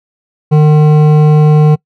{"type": "tone with hard clipping", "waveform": "triangle", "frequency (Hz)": 151.8, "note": "D#3", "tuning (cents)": -42, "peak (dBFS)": -5, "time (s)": [0.51, 1.76], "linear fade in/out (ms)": 20, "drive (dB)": 15, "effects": ["noise-tail reverb RT60 0.1 s tail -25 dB re dry"]}